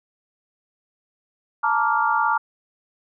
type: chord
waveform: sine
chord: Bb major seventh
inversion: third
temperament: just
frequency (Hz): 874.1 / 932.3 / 1165.4 / 1398.5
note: A5 / Bb5 / D6 / F6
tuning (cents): -12 / 0 / -14 / +2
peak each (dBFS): -23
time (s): 1.63-2.38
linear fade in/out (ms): 10
effects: none